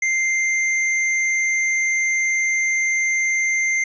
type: tone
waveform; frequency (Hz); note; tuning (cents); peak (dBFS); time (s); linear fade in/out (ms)
square; 2093; C7; 0; -18; 0.02-3.84; 5
effects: resampled to 16000 Hz